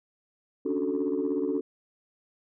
sine chord, D major seventh, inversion third, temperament equal, 277.2 / 293.7 / 370 / 440 Hz, C#4 / D4 / F#4 / A4, 0 / 0 / 0 / 0 cents, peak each -30 dBFS, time 0.65-1.61 s, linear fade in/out 10 ms, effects tanh soft clip ceiling -19 dBFS

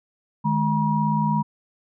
sine tone cluster, 153.7 / 211 / 958 Hz, D#3 / G#3 / A#5, -21 / +28 / +47 cents, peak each -23 dBFS, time 0.44-1.43 s, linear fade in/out 20 ms, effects none

